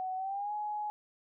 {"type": "tone with pitch glide", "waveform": "sine", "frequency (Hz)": [748, 839.6], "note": ["F#5", "G#5"], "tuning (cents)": [19, 19], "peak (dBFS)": -33, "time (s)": [0, 0.9], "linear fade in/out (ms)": 0, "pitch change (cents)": 200, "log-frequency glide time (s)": [0.16, 0.53], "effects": []}